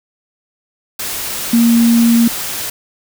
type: tone in noise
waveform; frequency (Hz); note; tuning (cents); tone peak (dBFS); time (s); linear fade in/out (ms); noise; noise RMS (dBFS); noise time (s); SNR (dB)
sine; 233.1; A#3; 0; -7; 1.53-2.28; 5; white; -22; 0.99-2.7; +12
effects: none